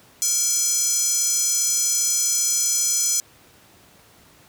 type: tone with high-pass filter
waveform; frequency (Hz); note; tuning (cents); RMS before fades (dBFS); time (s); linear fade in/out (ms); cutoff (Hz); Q
square; 466.2; A#4; 0; -21; 0.22-3.2; 0; 6500; 4.7
effects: pink hiss -52 dBFS RMS until 4.48 s + high-pass 80 Hz 12 dB/octave